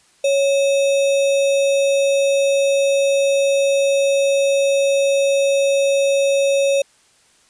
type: tone with sample-and-hold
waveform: sine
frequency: 554.4 Hz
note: C#5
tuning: in tune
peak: -13 dBFS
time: 0.24-6.82 s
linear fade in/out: 5 ms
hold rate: 3150 Hz
effects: white hiss -55 dBFS RMS until 7.49 s + resampled to 22050 Hz